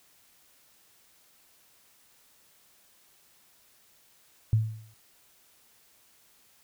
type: tone with exponential decay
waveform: sine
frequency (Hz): 110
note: A2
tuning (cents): 0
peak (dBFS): -17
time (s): 4.53-4.94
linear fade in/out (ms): 0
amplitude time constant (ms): 88
effects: white hiss -62 dBFS RMS until 6.63 s